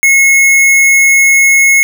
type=tone; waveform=square; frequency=2176 Hz; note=C#7; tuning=33 cents flat; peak=-5 dBFS; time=0.03-1.83 s; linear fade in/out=0 ms; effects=none